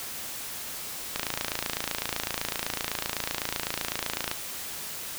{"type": "click train", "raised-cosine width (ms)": 0.2, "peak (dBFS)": -10, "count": 89, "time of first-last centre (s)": [1.16, 4.314], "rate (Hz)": 27.9, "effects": ["white hiss -37 dBFS RMS until 5.18 s"]}